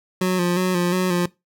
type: tone with vibrato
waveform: 25% pulse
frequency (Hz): 180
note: F#3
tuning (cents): -47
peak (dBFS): -14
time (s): 0.21-1.26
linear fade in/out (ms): 5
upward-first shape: square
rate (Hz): 2.8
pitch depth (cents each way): 38
effects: noise-tail reverb RT60 0.2 s tail -20 dB re dry